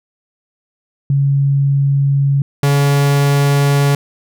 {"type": "tone pair in turn", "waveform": ["sine", "45% pulse"], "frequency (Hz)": [139.3, 141.57], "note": ["C#3", "C#3"], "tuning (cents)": [9, 37], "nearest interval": "unison", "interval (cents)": 28, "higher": "second", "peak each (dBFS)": -10, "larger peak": "neither", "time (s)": [[1.1, 2.42], [2.63, 3.95]], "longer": "neither", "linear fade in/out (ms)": 2, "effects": []}